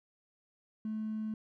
triangle tone with hard clipping, 217 Hz, A3, 24 cents flat, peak -34 dBFS, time 0.85-1.34 s, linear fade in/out 2 ms, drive 3 dB, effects none

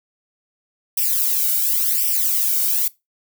violet noise with flanger, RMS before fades -19 dBFS, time 0.97-2.88 s, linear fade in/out 5 ms, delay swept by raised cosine 0.36 to 1.36 ms, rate 0.92 Hz, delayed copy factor +0.9, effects noise-tail reverb RT60 0.2 s tail -20 dB re dry

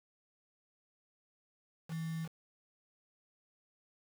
sine tone with quantisation, 162.4 Hz, E3, 26 cents flat, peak -36 dBFS, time 1.88-2.29 s, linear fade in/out 50 ms, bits 8, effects none

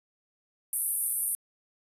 pink band-pass noise, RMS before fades -30 dBFS, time 0.73-1.35 s, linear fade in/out 0 ms, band 9000 to 13000 Hz, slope 96 dB/octave, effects resampled to 32000 Hz

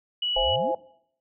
sine tone, 2938 Hz, F#7, 13 cents flat, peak -24 dBFS, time 0.22-0.56 s, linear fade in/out 5 ms
sine chord, C augmented, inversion none, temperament equal, 523.3 / 659.3 / 830.6 Hz, C5 / E5 / G#5, 0 / 0 / 0 cents, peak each -25 / -30 / -27 dBFS, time 0.36-0.75 s, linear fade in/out 5 ms
sine exponential sweep, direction up, 30.72 to 370 Hz, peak -32 dBFS, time 0.36-0.72 s, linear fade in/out 10 ms
effects noise-tail reverb RT60 0.7 s tail -21 dB re dry

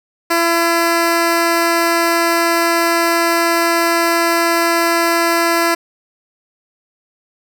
10% pulse tone, 337 Hz, E4, 38 cents sharp, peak -4 dBFS, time 0.3-5.75 s, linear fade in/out 10 ms, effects none

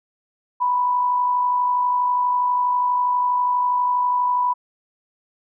sine tone with amplitude modulation, 987.8 Hz, B5, in tune, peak -15 dBFS, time 0.6-4.54 s, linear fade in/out 20 ms, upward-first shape sine, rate 52.3 Hz, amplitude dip 35%, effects none

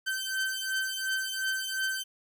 sawtooth beating tone pair, 1544 / 1546.8 Hz, G6 / G6, -27 / -24 cents, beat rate 2.8 Hz, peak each -29 dBFS, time 0.06-2.04 s, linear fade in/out 20 ms, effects none

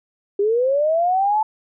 sine linear sweep, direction up, 392.9 to 880 Hz, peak -15 dBFS, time 0.39-1.43 s, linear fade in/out 5 ms, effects none

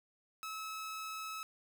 sawtooth tone, 1295 Hz, E6, 31 cents flat, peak -37 dBFS, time 0.43-1.43 s, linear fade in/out 0 ms, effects none

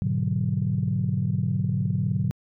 sine chord, G# half-diminished seventh, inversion none, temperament equal, 103.83 / 123.47 / 146.83 / 185 Hz, G#2 / B2 / D3 / F#3, 0 / 0 / 0 / 0 cents, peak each -27 dBFS, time 0.02-2.31 s, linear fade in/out 0 ms, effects tanh soft clip ceiling -13 dBFS

